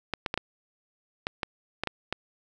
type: clicks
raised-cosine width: 0.3 ms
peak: -12 dBFS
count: 9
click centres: 0.137 / 0.262 / 0.341 / 0.376 / 1.269 / 1.432 / 1.836 / 1.873 / 2.126 s
effects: none